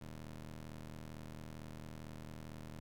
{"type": "ring-modulated tone", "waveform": "20% pulse", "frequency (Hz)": 77.78, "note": "D#2", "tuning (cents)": 0, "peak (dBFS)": -39, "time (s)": [0.01, 2.8], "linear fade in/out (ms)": 5, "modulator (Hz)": 61.1, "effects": []}